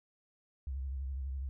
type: tone with vibrato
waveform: sine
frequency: 67 Hz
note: C2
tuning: 42 cents sharp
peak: -35 dBFS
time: 0.67-1.49 s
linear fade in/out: 0 ms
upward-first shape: sine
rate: 12 Hz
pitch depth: 83 cents each way
effects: none